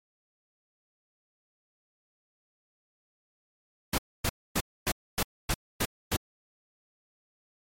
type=noise bursts; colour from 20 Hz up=pink; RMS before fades=-27 dBFS; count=8; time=3.93-6.166 s; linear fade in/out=5 ms; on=52 ms; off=260 ms; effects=MP3 64 kbps